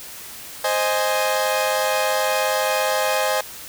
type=chord; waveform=sawtooth; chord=Ab major; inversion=first; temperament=equal; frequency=523.3 / 622.3 / 830.6 Hz; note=C5 / Eb5 / Ab5; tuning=0 / 0 / 0 cents; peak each=-19 / -19 / -20 dBFS; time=0.64-3.41 s; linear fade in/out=5 ms; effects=white hiss -37 dBFS RMS until 3.68 s